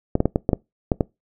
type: clicks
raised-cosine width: 2 ms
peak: -4 dBFS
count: 8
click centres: 0.154 / 0.204 / 0.256 / 0.359 / 0.491 / 0.532 / 0.918 / 1.008 s
effects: noise-tail reverb RT60 0.2 s tail -23 dB re dry